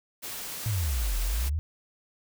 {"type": "noise", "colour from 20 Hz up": "white", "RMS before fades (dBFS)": -37, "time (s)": [0.22, 1.5], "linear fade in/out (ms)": 20}
{"type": "exponential two-way sweep", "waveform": "sine", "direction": "down then up", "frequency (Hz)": [116.54, 39.83, 84], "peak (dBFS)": -25, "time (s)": [0.66, 1.59], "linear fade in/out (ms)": 0, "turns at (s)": 1.19}
{"effects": []}